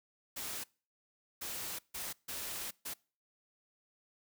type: noise bursts at uneven times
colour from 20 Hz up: white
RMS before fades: -41 dBFS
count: 5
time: 0.36-0.64 / 1.41-1.79 / 1.94-2.13 / 2.28-2.71 / 2.85-2.94 s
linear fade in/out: 10 ms
effects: noise-tail reverb RT60 0.4 s tail -25 dB re dry